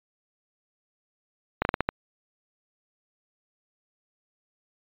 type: slowing click train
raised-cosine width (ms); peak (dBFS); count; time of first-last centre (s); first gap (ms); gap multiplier
0.5; -7; 6; 1.62-1.89; 31; 1.28
effects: resampled to 8000 Hz